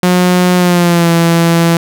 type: tone with pitch glide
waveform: sawtooth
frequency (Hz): 180 to 167.95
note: F#3 to E3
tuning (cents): -47 to +33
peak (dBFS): -3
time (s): 0.03-1.77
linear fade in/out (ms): 2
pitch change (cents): -120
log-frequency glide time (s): 0.56-1.11
effects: none